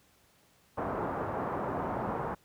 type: low-pass noise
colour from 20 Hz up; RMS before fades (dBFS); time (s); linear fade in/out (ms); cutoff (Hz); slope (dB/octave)
white; -34; 0.77-2.35; 10; 1100; 24
effects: pink hiss -65 dBFS RMS until 2.44 s + high-pass 60 Hz 12 dB/octave